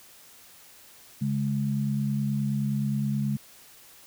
sine tone pair together, 139.4 / 208.9 Hz, C#3 / G#3, +10 / +10 cents, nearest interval perfect fifth, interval 700 cents, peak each -27 dBFS, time 1.21-3.37 s, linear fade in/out 10 ms, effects white hiss -52 dBFS RMS until 4.06 s

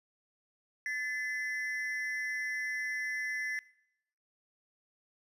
triangle ring-modulated tone, 1886 Hz, A#6, 20 cents sharp, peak -28 dBFS, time 0.86-3.59 s, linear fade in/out 0 ms, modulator 141 Hz, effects noise-tail reverb RT60 0.8 s tail -21 dB re dry + resampled to 32000 Hz

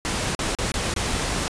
pink noise with dropouts, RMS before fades -25 dBFS, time 0.05-1.48 s, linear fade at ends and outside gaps 0 ms, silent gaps 0.35-0.392 / 0.55-0.587 / 0.718-0.741 / 0.939-0.963 s, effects resampled to 22050 Hz

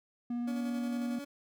triangle tone with vibrato, 240 Hz, B3, 49 cents flat, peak -30 dBFS, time 0.3-1.19 s, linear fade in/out 5 ms, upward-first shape sine, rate 17 Hz, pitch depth 9 cents each way
30% pulse tone with tremolo, 283.5 Hz, C#4, 39 cents sharp, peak -37 dBFS, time 0.47-1.25 s, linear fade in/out 10 ms, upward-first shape square, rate 11 Hz, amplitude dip 30%
effects none

